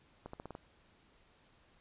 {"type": "accelerating click train", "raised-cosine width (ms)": 1, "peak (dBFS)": -30, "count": 6, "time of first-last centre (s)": [0.26, 0.551], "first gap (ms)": 74, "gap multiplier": 0.88, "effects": ["pink hiss -67 dBFS RMS until 1.8 s", "resampled to 8000 Hz"]}